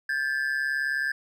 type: ring-modulated tone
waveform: triangle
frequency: 1661.2 Hz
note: G#6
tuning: in tune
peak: -20 dBFS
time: 0.09-1.12 s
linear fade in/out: 5 ms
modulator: 69.6 Hz
effects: none